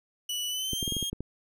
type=tone with pitch glide; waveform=sawtooth; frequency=2955 to 3241 Hz; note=F#7 to G#7; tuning=-3 to -43 cents; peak=-27 dBFS; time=0.29-1.1 s; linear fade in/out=5 ms; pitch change=+160 cents; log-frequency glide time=0.48-0.9 s
type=clicks; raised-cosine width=3 ms; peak=-21 dBFS; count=8; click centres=0.733 / 0.828 / 0.878 / 0.923 / 0.967 / 1.027 / 1.13 / 1.206 s
effects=none